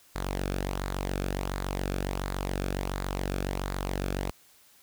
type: tone with flanger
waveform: sawtooth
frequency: 47.16 Hz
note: F#1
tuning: 34 cents sharp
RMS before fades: -32 dBFS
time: 0.15-4.31 s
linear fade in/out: 10 ms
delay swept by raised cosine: 0.34 to 1.03 ms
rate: 1.4 Hz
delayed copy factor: -0.5
effects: white hiss -59 dBFS RMS until 4.82 s